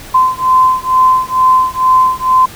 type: beating tone pair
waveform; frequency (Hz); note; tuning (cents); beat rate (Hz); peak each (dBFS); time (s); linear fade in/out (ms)
sine; 1029 / 1031.2; C6 / C6; -29 / -26; 2.2; -10; 0.14-2.46; 10
effects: pink hiss -32 dBFS RMS until 2.55 s